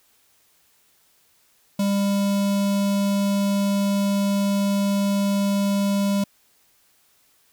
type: tone with notch filter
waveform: square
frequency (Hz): 199.7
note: G3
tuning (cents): +32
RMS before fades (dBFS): -21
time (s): 1.79-6.24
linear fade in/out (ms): 5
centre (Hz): 1700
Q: 1.2
effects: white hiss -61 dBFS RMS until 7.52 s